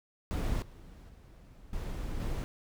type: noise with level steps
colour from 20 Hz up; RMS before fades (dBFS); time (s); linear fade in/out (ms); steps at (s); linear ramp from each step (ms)
brown; -31 / -50 / -53 / -37 / -34; 0.31-2.44; 0; 0.62 / 1.09 / 1.73 / 2.2; 2
effects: none